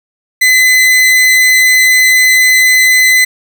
40% pulse tone, 2024 Hz, B6, 42 cents sharp, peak -4 dBFS, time 0.41-3.25 s, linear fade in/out 10 ms, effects none

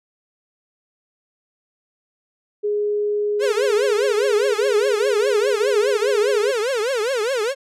sine tone, 415.4 Hz, G#4, in tune, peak -18 dBFS, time 2.63-6.52 s, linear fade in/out 20 ms
45% pulse tone with vibrato, 478.9 Hz, A#4, 47 cents sharp, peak -19 dBFS, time 3.39-7.55 s, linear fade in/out 50 ms, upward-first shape triangle, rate 4.9 Hz, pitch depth 290 cents each way
effects low-pass 9000 Hz 12 dB/octave

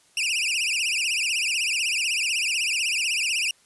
sawtooth tone with vibrato, 2607 Hz, E7, 20 cents flat, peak -19 dBFS, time 0.17-3.51 s, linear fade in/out 2 ms, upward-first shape triangle, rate 16 Hz, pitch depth 220 cents each way, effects white hiss -59 dBFS RMS until 3.65 s + resampled to 24000 Hz

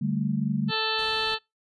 sine chord, D suspended fourth, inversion none, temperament equal, 146.83 / 196 / 220 Hz, D3 / G3 / A3, 0 / 0 / 0 cents, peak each -28 dBFS, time 0.01-0.71 s, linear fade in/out 10 ms
harmonic tone, 440 Hz, A4, in tune, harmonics 1 / 2 / 3 / 4 / 6 / 7 / 8 / 9 / 10, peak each -33 / -33 / -33 / -33 / -33 / -33 / -33 / -33 / -33 dBFS, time 0.68-1.39 s, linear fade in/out 50 ms
pink noise, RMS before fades -46 dBFS, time 0.98-1.35 s, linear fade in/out 10 ms
effects noise-tail reverb RT60 0.2 s tail -25 dB re dry + resampled to 24000 Hz

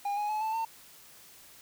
triangle tone with pitch steps, 810 / 832.3 / 855.2 / 878.7 / 902.9 Hz, G#5 / G#5 / A5 / A5 / A5, -43 / +4 / -49 / -3 / +44 cents, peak -27 dBFS, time 0.05-0.65 s, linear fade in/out 5 ms, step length 120 ms, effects white hiss -54 dBFS RMS until 1.61 s

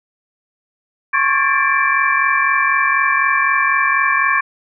sine tone cluster, 1080 / 1124 / 1626 / 1769 / 2339 Hz, C#6 / C#6 / G#6 / A6 / D7, -45 / +24 / -37 / +9 / -8 cents, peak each -19 dBFS, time 1.13-4.41 s, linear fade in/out 10 ms, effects none

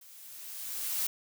blue noise with level ramp, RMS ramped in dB -54 to -30 dBFS, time 0.01-1.07 s, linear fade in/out 5 ms, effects none

